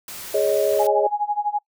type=noise; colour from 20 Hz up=white; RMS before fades=-35 dBFS; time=0.08-0.87 s; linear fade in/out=2 ms
type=chord; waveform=sine; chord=Ab suspended fourth; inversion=none; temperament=equal with one note detuned; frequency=415.3 / 554.4 / 627.7 Hz; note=Ab4 / Db5 / Eb5; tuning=0 / 0 / +15 cents; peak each=-21 dBFS; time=0.34-1.07 s; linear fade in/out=5 ms
type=tone with tremolo; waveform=sine; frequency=830 Hz; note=G#5; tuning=1 cent flat; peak=-17 dBFS; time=0.79-1.59 s; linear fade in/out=10 ms; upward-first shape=sine; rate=12 Hz; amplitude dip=90%
effects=noise-tail reverb RT60 0.1 s tail -23 dB re dry